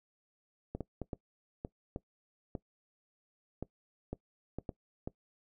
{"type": "clicks", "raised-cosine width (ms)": 2, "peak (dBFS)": -24, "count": 12, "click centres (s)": [0.75, 0.807, 1.017, 1.132, 1.649, 1.961, 2.552, 3.626, 4.13, 4.586, 4.692, 5.075], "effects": ["noise-tail reverb RT60 0.1 s tail -20 dB re dry"]}